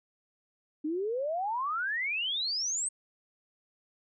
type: exponential sweep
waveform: sine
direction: up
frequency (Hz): 293.7 to 8520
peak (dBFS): -29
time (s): 0.84-2.89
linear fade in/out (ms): 10
effects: none